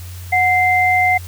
sine tone pair together, 735 / 2083 Hz, F#5 / C7, -12 / -8 cents, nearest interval octave + tritone, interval 1804 cents, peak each -14 dBFS, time 0.32-1.18 s, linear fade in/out 10 ms, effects added 90 Hz sine -29 dBFS peak until 1.27 s + white hiss -40 dBFS RMS until 1.27 s

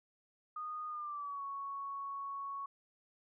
sine tone with pitch glide, 1232 to 1110.3 Hz, D#6 to C#6, -17 to +2 cents, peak -39 dBFS, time 0.56-2.66 s, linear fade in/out 5 ms, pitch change -181 cents, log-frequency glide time 0.88-1.43 s, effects none

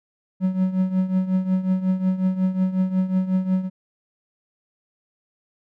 triangle tone with tremolo, 186.7 Hz, F#3, 16 cents sharp, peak -13 dBFS, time 0.4-3.7 s, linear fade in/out 50 ms, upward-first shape triangle, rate 5.5 Hz, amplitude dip 80%, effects none

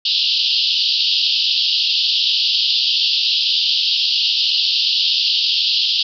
white band-pass noise, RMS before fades -17 dBFS, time 0.05-6.03 s, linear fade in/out 5 ms, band 2800 to 5000 Hz, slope 96 dB/octave, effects none

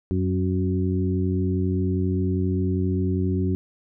harmonic tone with a mistuned harmonic, 92.5 Hz, F#2, in tune, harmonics 1 / 2 / 3 / 4, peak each -23 / -26 / -28 / -29 dBFS, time 0.11-3.55 s, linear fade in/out 0 ms, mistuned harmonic 2, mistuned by +24 cents, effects none

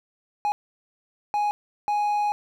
triangle tone bursts at uneven times, 830.6 Hz, G#5, in tune, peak -19 dBFS, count 3, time 0.45-0.52 / 1.34-1.51 / 1.88-2.32 s, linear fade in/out 0 ms, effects none

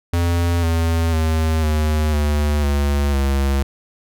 square tone with pitch steps, 85.8 / 82.69 / 79.69 / 76.79 / 74.01 / 71.32 / 68.73 Hz, F2 / E2 / D#2 / D#2 / D2 / C#2 / C#2, -30 / +6 / +42 / -22 / +14 / +50 / -14 cents, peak -16 dBFS, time 0.13-3.63 s, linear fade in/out 5 ms, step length 500 ms, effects none

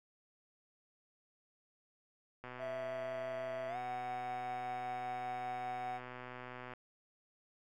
click train, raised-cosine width 0.5 ms, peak -32 dBFS, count 538, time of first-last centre 2.44-6.736 s, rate 125 Hz
triangle tone with pitch glide, 656 to 744.9 Hz, E5 to F#5, -9 to +11 cents, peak -37 dBFS, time 2.58-6.01 s, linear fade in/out 50 ms, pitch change +220 cents, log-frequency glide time 3.68-3.77 s
effects none

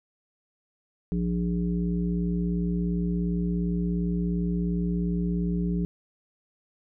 harmonic tone, 58.6 Hz, A#1, 10 cents sharp, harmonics 1 / 3 / 5 / 7, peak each -31 / -25 / -35 / -37 dBFS, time 1.12-5.85 s, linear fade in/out 0 ms, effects none

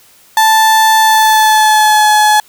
35% pulse tone with pitch glide, 880 to 850 Hz, A5 to G#5, 0 to +40 cents, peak -4 dBFS, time 0.37-2.4 s, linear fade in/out 2 ms, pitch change -60 cents, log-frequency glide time 1-2.1 s, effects white hiss -45 dBFS RMS until 2.48 s

